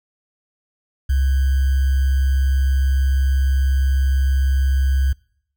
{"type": "tone with sample-and-hold", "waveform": "sine", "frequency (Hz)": 66.9, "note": "C2", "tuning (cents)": 39, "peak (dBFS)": -14, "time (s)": [1.09, 5.13], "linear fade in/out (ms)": 10, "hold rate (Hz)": 1575, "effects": ["noise-tail reverb RT60 0.7 s tail -25 dB re dry"]}